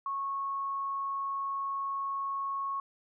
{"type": "tone", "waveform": "sine", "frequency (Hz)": 1100, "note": "C#6", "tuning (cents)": -14, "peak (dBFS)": -31, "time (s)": [0.06, 2.8], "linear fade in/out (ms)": 2, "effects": []}